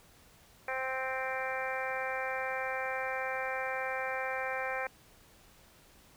harmonic tone, 261.6 Hz, C4, in tune, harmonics 2 / 3 / 4 / 5 / 6 / 7 / 8 / 9, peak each -38 / -39 / -43 / -44 / -40 / -41 / -45 / -41 dBFS, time 0.68-4.87 s, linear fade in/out 2 ms, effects pink hiss -60 dBFS RMS until 6.16 s

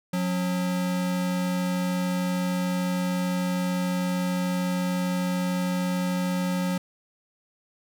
square tone pair together, 181.15 / 274.5 Hz, F#3 / C#4, -36 / -17 cents, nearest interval perfect fifth, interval 719 cents, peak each -25 / -36 dBFS, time 0.13-6.78 s, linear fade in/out 5 ms, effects none

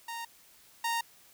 sawtooth tone pair in turn, 927 / 927 Hz, A#5 / A#5, -10 / -10 cents, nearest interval unison, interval 0 cents, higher neither, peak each -33 / -25 dBFS, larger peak second, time 0.08-0.25 / 0.84-1.01 s, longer neither, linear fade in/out 5 ms, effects white hiss -59 dBFS RMS until 1.33 s

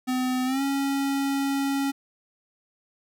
square tone with pitch glide, 254.6 to 276 Hz, C4 to C#4, -47 to -7 cents, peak -24 dBFS, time 0.07-1.92 s, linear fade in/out 20 ms, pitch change +140 cents, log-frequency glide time 0.45-0.62 s, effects none

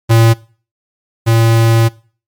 square tone pair in turn, 114.1 / 114.1 Hz, A#2 / A#2, -37 / -37 cents, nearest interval unison, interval 0 cents, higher neither, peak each -6 / -8 dBFS, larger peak first, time 0.09-0.34 / 1.26-1.89 s, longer second, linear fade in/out 20 ms, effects noise-tail reverb RT60 0.4 s tail -21 dB re dry + MP3 96 kbps

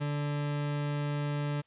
40% pulse tone, 146 Hz, D3, 10 cents flat, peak -29 dBFS, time 0-1.62 s, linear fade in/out 20 ms, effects white hiss -70 dBFS RMS until 1.66 s + resampled to 8000 Hz

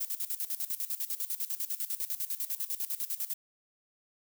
violet noise with tremolo, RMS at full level -33 dBFS, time 0-3.34 s, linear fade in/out 10 ms, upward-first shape square, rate 10 Hz, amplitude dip 80%, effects none

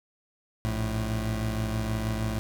25% pulse tone pair together, 57.77 / 109.2 Hz, A#1 / A2, -15 / -13 cents, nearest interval major seventh, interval 1102 cents, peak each -28 / -25 dBFS, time 0.65-2.39 s, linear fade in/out 0 ms, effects none

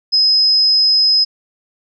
sine tone, 5080 Hz, D#8, 35 cents sharp, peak -9 dBFS, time 0.12-1.25 s, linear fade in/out 20 ms, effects none

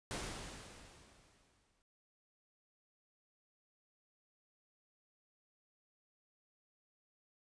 pink noise with exponential decay, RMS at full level -40 dBFS, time 0.11-1.82 s, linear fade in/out 0 ms, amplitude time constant 370 ms, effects resampled to 22050 Hz

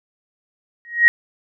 sine tone with exponential growth, 1886 Hz, A#6, 20 cents sharp, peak -3 dBFS, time 0.85-1.08 s, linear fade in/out 0 ms, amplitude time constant 50 ms, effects none

